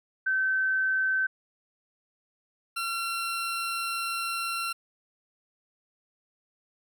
sine / 20% pulse tone pair in turn, 1538 / 1363 Hz, G6 / F6, -33 / -43 cents, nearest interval major second, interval 210 cents, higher first, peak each -23 / -24 dBFS, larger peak first, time 0.26-1.27 / 2.76-4.73 s, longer second, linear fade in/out 10 ms, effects none

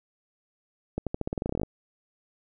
accelerating click train, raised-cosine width 2 ms, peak -15 dBFS, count 16, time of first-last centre 0.98-1.633 s, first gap 87 ms, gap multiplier 0.89, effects none

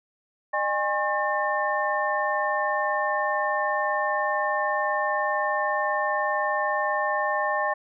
sine tone cluster, 607 / 815 / 1080 / 1798 Hz, D#5 / G#5 / C#6 / A6, -43 / -33 / -45 / +37 cents, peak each -28 dBFS, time 0.53-7.74 s, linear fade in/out 10 ms, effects none

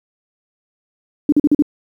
sine tone bursts, 293.7 Hz, D4, in tune, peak -8 dBFS, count 5, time 1.29-1.623 s, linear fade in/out 2 ms, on 33 ms, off 42 ms, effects 8-bit

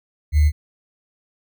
sine tone with sample-and-hold, 75 Hz, D2, 37 cents sharp, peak -11 dBFS, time 0.32-0.52 s, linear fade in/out 50 ms, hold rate 2100 Hz, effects none

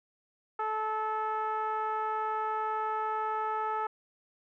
10% pulse tone with low-pass filter, 434.5 Hz, A4, 22 cents flat, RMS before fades -32 dBFS, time 0.59-3.87 s, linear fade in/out 5 ms, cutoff 1100 Hz, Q 5.3, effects none

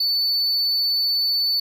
triangle tone, 4492 Hz, C#8, 22 cents sharp, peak -17 dBFS, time 0-1.6 s, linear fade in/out 5 ms, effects none

